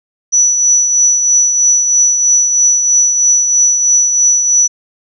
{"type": "tone with tremolo", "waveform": "sine", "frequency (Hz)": 5920, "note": "F#8", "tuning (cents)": 0, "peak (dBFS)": -5, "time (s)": [0.32, 4.68], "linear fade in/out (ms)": 20, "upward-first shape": "triangle", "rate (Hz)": 3.1, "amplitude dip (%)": 50, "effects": []}